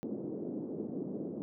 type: band-pass noise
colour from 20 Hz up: pink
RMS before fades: -39 dBFS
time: 0.03-1.42 s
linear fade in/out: 0 ms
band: 200 to 430 Hz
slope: 24 dB/octave
effects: none